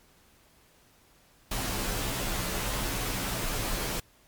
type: noise with comb filter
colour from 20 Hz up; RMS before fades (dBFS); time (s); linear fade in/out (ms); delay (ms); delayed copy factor
pink; -31; 1.51-4; 5; 13; -0.7
effects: pink hiss -61 dBFS RMS until 4.27 s + MP3 96 kbps